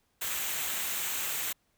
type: noise with comb filter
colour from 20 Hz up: white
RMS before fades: -33 dBFS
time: 0.21-1.53 s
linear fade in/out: 10 ms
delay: 0.2 ms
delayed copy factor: -0.5
effects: pink hiss -73 dBFS RMS until 1.77 s